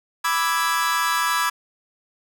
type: chord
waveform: 40% pulse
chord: E dominant seventh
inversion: second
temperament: equal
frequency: 987.8 / 1174.7 / 1318.5 / 1661.2 Hz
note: B5 / D6 / E6 / G#6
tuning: 0 / 0 / 0 / 0 cents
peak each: -24 / -24 / -25 / -24 dBFS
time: 0.24-1.5 s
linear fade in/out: 10 ms
effects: none